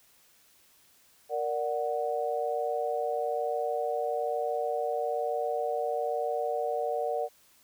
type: chord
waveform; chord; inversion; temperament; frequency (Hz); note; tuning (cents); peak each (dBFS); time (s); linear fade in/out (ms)
sine; Bb augmented; none; equal; 466.2 / 587.3 / 740; Bb4 / D5 / F#5; 0 / 0 / 0; -32; 1.29-7.29; 50
effects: white hiss -62 dBFS RMS until 7.63 s